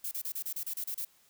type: noise bursts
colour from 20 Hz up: violet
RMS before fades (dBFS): -36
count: 10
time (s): 0.04-1.049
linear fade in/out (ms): 5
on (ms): 73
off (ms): 31
effects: white hiss -65 dBFS RMS until 1.29 s